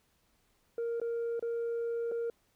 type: tone with dropouts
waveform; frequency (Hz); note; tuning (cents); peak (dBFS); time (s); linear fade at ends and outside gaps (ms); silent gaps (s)
sine; 466.2; A#4; 0; -29; 0.78-2.3; 2; 1-1.015 / 1.395-1.425 / 2.115-2.119
effects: tanh soft clip ceiling -30 dBFS + pink hiss -72 dBFS RMS until 2.55 s